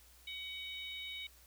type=harmonic tone; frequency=752 Hz; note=F#5; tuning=28 cents sharp; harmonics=3 / 4 / 5; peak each=-46 / -48 / -45 dBFS; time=0.27-1.27 s; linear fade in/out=5 ms; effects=added 60 Hz sine -63 dBFS peak until 1.46 s + white hiss -63 dBFS RMS until 1.46 s